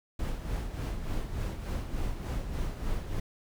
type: noise with tremolo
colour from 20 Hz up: brown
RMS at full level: -31 dBFS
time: 0.19-3.2 s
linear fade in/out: 5 ms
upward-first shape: sine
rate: 3.4 Hz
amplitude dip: 55%
effects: none